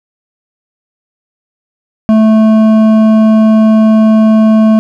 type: tone with hard clipping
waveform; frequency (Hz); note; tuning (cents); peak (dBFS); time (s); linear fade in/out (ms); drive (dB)
sine; 218.8; A3; -9; -5; 2.09-4.79; 0; 9
effects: none